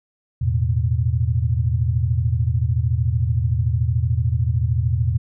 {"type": "chord", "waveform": "sine", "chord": "E suspended fourth", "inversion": "none", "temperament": "equal", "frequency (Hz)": [82.41, 110, 123.47], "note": ["E2", "A2", "B2"], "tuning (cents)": [0, 0, 0], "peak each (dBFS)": -21, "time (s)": [0.41, 5.18], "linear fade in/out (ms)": 10, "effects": []}